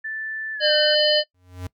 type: tone with pitch glide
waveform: sine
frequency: 1760 to 1532.2 Hz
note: A6 to G6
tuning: 0 to -40 cents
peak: -27 dBFS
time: 0.04-0.95 s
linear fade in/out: 10 ms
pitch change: -240 cents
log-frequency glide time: 0.54-0.73 s
type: harmonic tone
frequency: 604 Hz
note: D5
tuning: 48 cents sharp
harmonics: 1 / 3 / 5 / 7 / 8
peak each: -19 / -27 / -20 / -22 / -25 dBFS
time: 0.6-1.24 s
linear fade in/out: 50 ms
type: tone with exponential growth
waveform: square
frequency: 90.5 Hz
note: F#2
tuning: 38 cents flat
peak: -28 dBFS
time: 1.34-1.67 s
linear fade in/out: 5 ms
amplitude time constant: 70 ms
effects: noise-tail reverb RT60 0.1 s tail -21 dB re dry